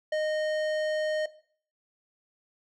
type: tone with low-pass filter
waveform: square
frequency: 617 Hz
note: D#5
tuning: 15 cents flat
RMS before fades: -28 dBFS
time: 0.12-1.26 s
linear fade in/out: 5 ms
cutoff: 4100 Hz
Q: 0.52
effects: noise-tail reverb RT60 0.5 s tail -17 dB re dry